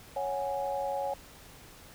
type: chord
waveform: sine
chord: C# suspended fourth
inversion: none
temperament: equal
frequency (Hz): 554.4 / 740 / 830.6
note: C#5 / F#5 / G#5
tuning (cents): 0 / 0 / 0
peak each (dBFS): -33 / -37 / -34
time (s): 0.16-1.14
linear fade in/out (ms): 5
effects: pink hiss -52 dBFS RMS until 1.94 s